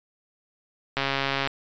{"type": "click train", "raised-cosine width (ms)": 0.3, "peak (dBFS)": -9, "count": 70, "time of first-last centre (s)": [0.97, 1.474], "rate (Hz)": 137, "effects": ["resampled to 16000 Hz"]}